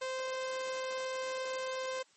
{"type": "tone", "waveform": "sawtooth", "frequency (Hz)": 520, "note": "C5", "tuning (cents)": -11, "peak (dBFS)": -31, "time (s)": [0.01, 2.03], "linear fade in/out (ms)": 10, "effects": ["white hiss -66 dBFS RMS until 2.16 s", "MP3 32 kbps"]}